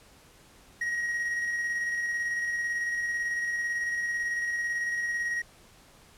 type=tone with tremolo; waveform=triangle; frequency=1892 Hz; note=A#6; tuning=25 cents sharp; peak=-25 dBFS; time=0.81-5.42 s; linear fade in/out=5 ms; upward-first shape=square; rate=18 Hz; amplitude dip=25%; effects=pink hiss -56 dBFS RMS until 6.17 s + low-pass 12000 Hz 12 dB/octave